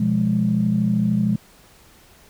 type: chord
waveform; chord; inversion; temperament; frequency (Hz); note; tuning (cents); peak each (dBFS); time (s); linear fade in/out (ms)
sine; F diminished; second; equal; 123.47 / 174.61 / 207.7; Cb3 / F3 / Ab3; 0 / 0 / 0; -23 / -22 / -18; 0-1.36; 5
effects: tanh soft clip ceiling -8 dBFS + pink hiss -51 dBFS RMS until 2.29 s